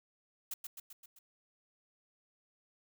blue noise with echo, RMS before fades -39 dBFS, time 0.51-0.54 s, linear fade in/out 5 ms, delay 130 ms, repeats 5, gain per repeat -4 dB, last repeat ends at 1.19 s, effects none

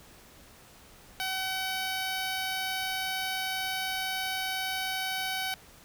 10% pulse tone, 758 Hz, F#5, 42 cents sharp, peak -22 dBFS, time 1.2-5.54 s, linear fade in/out 0 ms, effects pink hiss -54 dBFS RMS until 5.84 s

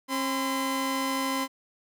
sawtooth tone pair together, 268.9 / 1022 Hz, C4 / C6, +47 / -41 cents, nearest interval octave + major seventh, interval 2312 cents, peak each -25 / -26 dBFS, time 0.08-1.48 s, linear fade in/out 50 ms, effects none

